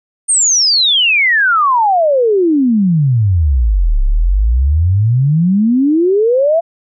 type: exponential two-way sweep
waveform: sine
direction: down then up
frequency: 8990 to 32.7 to 686 Hz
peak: -8 dBFS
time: 0.28-6.61 s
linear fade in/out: 20 ms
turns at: 4.02 s
effects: none